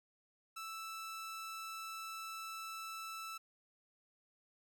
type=tone; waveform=sawtooth; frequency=1320 Hz; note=E6; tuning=2 cents sharp; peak=-40 dBFS; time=0.56-3.38 s; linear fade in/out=10 ms; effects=none